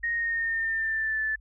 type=tone with pitch glide; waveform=sine; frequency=1864.7 to 1749.9 Hz; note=A#6 to A6; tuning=0 to -10 cents; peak=-25 dBFS; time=0.03-1.36 s; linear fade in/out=10 ms; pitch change=-110 cents; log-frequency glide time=0.14-1.21 s; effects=added 50 Hz sine -49 dBFS peak until 1.4 s